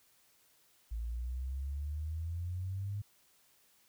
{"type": "exponential sweep", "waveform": "sine", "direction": "up", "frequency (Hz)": [55, 103.83], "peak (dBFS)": -35, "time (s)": [0.91, 3.02], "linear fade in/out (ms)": 10, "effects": ["white hiss -68 dBFS RMS until 3.88 s"]}